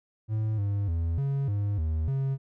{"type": "tone with pitch steps", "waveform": "triangle", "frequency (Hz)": [108.9, 100.9, 83.1, 138.4, 102, 78.9, 135.4], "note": ["A2", "G#2", "E2", "C#3", "G#2", "D#2", "C#3"], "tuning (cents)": [-17, -49, 15, -2, -31, 25, -40], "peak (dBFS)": -23, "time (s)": [0.28, 2.38], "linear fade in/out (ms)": 50, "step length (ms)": 300, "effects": []}